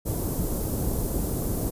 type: band-stop noise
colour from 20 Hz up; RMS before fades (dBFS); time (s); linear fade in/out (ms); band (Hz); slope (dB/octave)
pink; -27; 0.05-1.71; 20; 460 to 13000; 12
effects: resampled to 32000 Hz